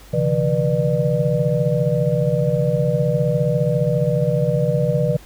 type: tone cluster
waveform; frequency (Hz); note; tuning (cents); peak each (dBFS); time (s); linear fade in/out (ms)
sine; 132.5 / 147.4 / 166.9 / 487.1 / 597; C3 / D3 / E3 / B4 / D5; +22 / +7 / +22 / -24 / +28; -22; 0.13-5.17; 10
effects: added 50 Hz sine -42 dBFS peak until 5.25 s + pink hiss -46 dBFS RMS until 5.25 s